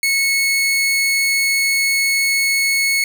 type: tone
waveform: sawtooth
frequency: 2197 Hz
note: C#7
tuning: 16 cents flat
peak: -11 dBFS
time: 0.03-3.04 s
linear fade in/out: 2 ms
effects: none